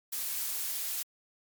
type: noise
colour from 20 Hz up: blue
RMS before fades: -34 dBFS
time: 0.12-1.03 s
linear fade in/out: 10 ms
effects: MP3 96 kbps